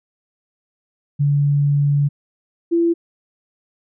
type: tone pair in turn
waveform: sine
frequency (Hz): 143.5 / 338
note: D3 / E4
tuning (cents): -40 / +43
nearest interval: octave + minor third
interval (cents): 1483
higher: second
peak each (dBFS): -13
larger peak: neither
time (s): 1.19-2.09 / 2.71-2.94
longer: first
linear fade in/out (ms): 20
effects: none